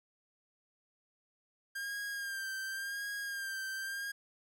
45% pulse tone with vibrato, 1600 Hz, G6, 35 cents sharp, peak -37 dBFS, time 1.75-4.12 s, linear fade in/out 10 ms, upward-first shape sine, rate 0.91 Hz, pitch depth 44 cents each way, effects 13-bit

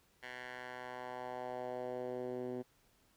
10% pulse tone with band-pass filter sweep, 125.1 Hz, B2, 23 cents sharp, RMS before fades -43 dBFS, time 0.22-2.63 s, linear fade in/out 20 ms, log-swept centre 2000 to 310 Hz, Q 1.7, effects pink hiss -71 dBFS RMS until 3.16 s

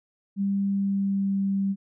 sine tone with pitch glide, 198 to 196.07 Hz, G3 to G3, +18 to +1 cents, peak -22 dBFS, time 0.36-1.76 s, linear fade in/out 50 ms, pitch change -17 cents, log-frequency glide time 0.67-1.38 s, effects none

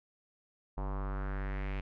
square tone with low-pass filter sweep, 48.65 Hz, G1, 12 cents flat, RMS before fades -36 dBFS, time 0.77-1.81 s, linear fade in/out 10 ms, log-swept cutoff 930 to 2500 Hz, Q 3, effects none

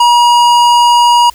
sine tone with hard clipping, 957 Hz, A#5, 45 cents sharp, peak -6 dBFS, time 0-1.3 s, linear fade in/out 5 ms, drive 14 dB, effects added 58 Hz sine -41 dBFS peak until 1.34 s + white hiss -40 dBFS RMS until 1.34 s

